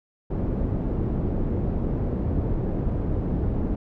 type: low-pass noise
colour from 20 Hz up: pink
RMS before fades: -25 dBFS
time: 0.3-3.76 s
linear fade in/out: 10 ms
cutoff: 370 Hz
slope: 12 dB/octave
effects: none